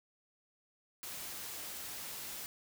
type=noise; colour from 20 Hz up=white; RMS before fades=-44 dBFS; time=1.03-2.46 s; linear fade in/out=0 ms; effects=none